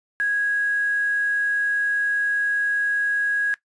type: tone with quantisation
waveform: sine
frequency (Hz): 1655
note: G#6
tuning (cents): -6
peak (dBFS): -19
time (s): 0.2-3.54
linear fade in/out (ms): 0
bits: 7
effects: noise-tail reverb RT60 0.1 s tail -17 dB re dry + resampled to 22050 Hz